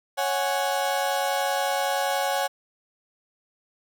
35% pulse chord, C# suspended fourth, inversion none, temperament equal, 554.4 / 740 / 830.6 Hz, C#5 / F#5 / G#5, 0 / 0 / 0 cents, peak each -26 dBFS, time 0.17-2.48 s, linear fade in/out 20 ms, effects none

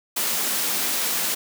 white high-pass noise, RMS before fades -24 dBFS, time 0.16-1.35 s, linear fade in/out 10 ms, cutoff 150 Hz, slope 96 dB/octave, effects none

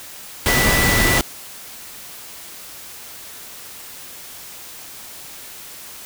sine tone in noise, 1975.5 Hz, B6, in tune, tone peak -19 dBFS, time 0.48-1.18 s, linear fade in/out 0 ms, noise pink, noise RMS -17 dBFS, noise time 0.46-1.21 s, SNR -5 dB, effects white hiss -37 dBFS RMS until 6.05 s

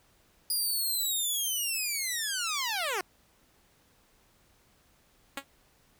10% pulse linear sweep, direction down, 4907 to 343.9 Hz, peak -21 dBFS, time 0.5-3.01 s, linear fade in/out 2 ms
5% pulse tone with exponential decay, 276 Hz, C#4, 7 cents flat, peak -20 dBFS, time 5.37-5.45 s, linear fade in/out 5 ms, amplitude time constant 16 ms
effects pink hiss -65 dBFS RMS until 5.99 s

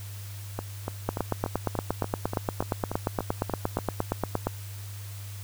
two click trains, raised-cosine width 1 ms, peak -16 / -11 dBFS, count 12 / 30, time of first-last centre 0.59-3.788 / 1.09-4.47 s, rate 3.44 / 8.58 Hz, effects added 100 Hz sine -37 dBFS peak until 5.43 s + white hiss -47 dBFS RMS until 5.43 s

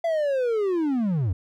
triangle linear sweep, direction down, 680 to 81 Hz, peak -19 dBFS, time 0.04-1.33 s, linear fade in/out 5 ms, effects none

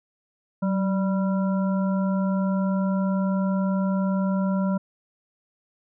harmonic tone with a mistuned harmonic, 195.8 Hz, G3, 2 cents flat, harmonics 1 / 3 / 5 / 7, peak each -21 / -31 / -35 / -38 dBFS, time 0.62-4.78 s, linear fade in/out 10 ms, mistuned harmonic 1, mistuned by -54 cents, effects none

